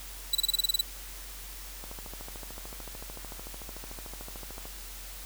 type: tone bursts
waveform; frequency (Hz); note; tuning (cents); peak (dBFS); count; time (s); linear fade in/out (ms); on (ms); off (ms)
sawtooth; 3951; B7; 0; -19; 10; 0.33-0.811; 5; 22; 29
type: click train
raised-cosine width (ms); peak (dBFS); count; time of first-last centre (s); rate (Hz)
1; -29; 39; 1.84-4.655; 13.5
effects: added 45 Hz sine -44 dBFS peak until 5.25 s + white hiss -45 dBFS RMS until 5.25 s